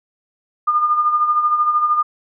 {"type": "tone with tremolo", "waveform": "sine", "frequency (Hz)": 1213, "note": "D#6", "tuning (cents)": -44, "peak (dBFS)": -11, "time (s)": [0.67, 2.03], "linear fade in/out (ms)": 10, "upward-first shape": "sine", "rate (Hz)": 13, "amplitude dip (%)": 55, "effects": []}